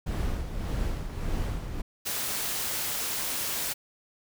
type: noise with tremolo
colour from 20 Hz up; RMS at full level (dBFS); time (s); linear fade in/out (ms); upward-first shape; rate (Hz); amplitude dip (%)
brown; -28; 0.06-1.82; 10; sine; 1.7; 55
type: noise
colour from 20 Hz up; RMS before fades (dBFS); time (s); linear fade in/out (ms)
white; -31; 2.05-3.74; 20
effects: none